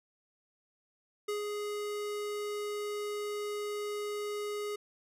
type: tone with ADSR envelope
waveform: square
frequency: 415.3 Hz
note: G#4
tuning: in tune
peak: -32 dBFS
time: 1.28-4.76 s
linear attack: 9 ms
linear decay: 130 ms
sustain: -3 dB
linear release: 7 ms
effects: resampled to 32000 Hz